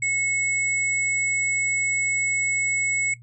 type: tone pair together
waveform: sine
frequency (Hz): 2190 / 7804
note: C#7 / B8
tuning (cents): -22 / -22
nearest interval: octave + minor seventh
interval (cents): 2200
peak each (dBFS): -22 / -29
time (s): 0.02-3.14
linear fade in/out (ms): 5
effects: noise-tail reverb RT60 0.1 s tail -17 dB re dry + added 119 Hz sine -44 dBFS peak until 3.22 s